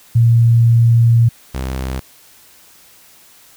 sine / sawtooth tone pair in turn, 116.54 / 65.23 Hz, A#2 / C2, 0 / -5 cents, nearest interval minor seventh, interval 1005 cents, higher first, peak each -7 / -16 dBFS, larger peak first, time 0.15-1.29 / 1.54-2 s, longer first, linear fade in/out 10 ms, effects white hiss -46 dBFS RMS until 3.56 s

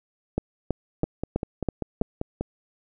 two click trains, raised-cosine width 2 ms, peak -14 / -10 dBFS, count 8 / 6, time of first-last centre 1.04-2.41 / 0.38-2.014 s, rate 5.11 / 3.06 Hz, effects none

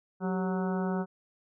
harmonic tone with a mistuned harmonic, 185 Hz, F#3, in tune, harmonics 1 / 2 / 3 / 4 / 5 / 6 / 7 / 8, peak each -29 / -35 / -40 / -40 / -41 / -48 / -44 / -45 dBFS, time 0.2-1.06 s, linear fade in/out 50 ms, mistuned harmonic 2, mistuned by +77 cents, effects none

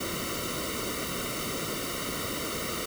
pink noise with comb filter, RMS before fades -33 dBFS, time 0-2.86 s, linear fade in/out 10 ms, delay 1.2 ms, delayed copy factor -0.85, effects none

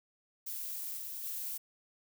violet noise with level steps, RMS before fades -40 / -42 / -39 dBFS, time 0.46-1.58 s, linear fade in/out 10 ms, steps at 0.97 / 1.24 s, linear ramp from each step 5 ms, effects none

